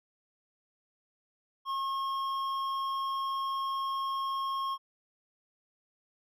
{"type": "tone with hard clipping", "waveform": "triangle", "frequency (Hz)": 1081, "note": "C#6", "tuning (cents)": -44, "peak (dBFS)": -32, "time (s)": [1.65, 4.78], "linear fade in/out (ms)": 50, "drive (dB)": 11, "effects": []}